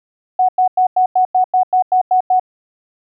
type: tone bursts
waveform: sine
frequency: 740 Hz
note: F#5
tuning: in tune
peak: -9 dBFS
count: 11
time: 0.39-2.397 s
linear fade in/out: 5 ms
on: 97 ms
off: 94 ms
effects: none

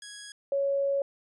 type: tone pair in turn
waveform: 10% pulse / sine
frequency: 1661.2 / 555.9 Hz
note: G#6 / C#5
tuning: 0 / +5 cents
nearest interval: octave + perfect fifth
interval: 1895 cents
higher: first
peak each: -33 / -24 dBFS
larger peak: second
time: 0.02-0.32 / 0.52-1.02 s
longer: second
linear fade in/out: 2 ms
effects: resampled to 24000 Hz

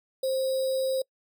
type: tone with sample-and-hold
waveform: sine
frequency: 527 Hz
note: C5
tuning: 12 cents sharp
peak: -24 dBFS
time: 0.23-1.02 s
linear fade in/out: 5 ms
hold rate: 4410 Hz
effects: noise-tail reverb RT60 0.1 s tail -26 dB re dry

